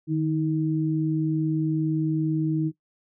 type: tone pair together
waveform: sine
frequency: 154.1 / 316.5 Hz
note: D#3 / D#4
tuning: -16 / +30 cents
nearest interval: octave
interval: 1246 cents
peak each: -24 dBFS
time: 0.07-2.72 s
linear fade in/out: 50 ms
effects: noise-tail reverb RT60 0.1 s tail -17 dB re dry